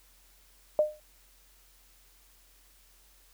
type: tone with exponential decay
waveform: sine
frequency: 607 Hz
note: D#5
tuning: 43 cents flat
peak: -17 dBFS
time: 0.79-1 s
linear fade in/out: 1 ms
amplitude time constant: 44 ms
effects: added 44 Hz sine -62 dBFS peak until 3.33 s + white hiss -62 dBFS RMS until 3.33 s